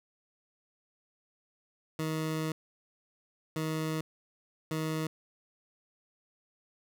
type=tone bursts at uneven times; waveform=20% pulse; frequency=157.8 Hz; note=D#3; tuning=25 cents sharp; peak=-26 dBFS; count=3; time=1.99-2.52 / 3.56-4.01 / 4.71-5.07 s; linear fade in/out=2 ms; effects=none